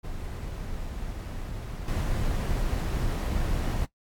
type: noise with level steps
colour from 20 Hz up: brown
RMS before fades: -35 / -27 dBFS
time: 0.03-3.86 s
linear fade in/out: 20 ms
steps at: 1.88 s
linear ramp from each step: 2 ms
effects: noise-tail reverb RT60 0.1 s tail -17 dB re dry + AAC 64 kbps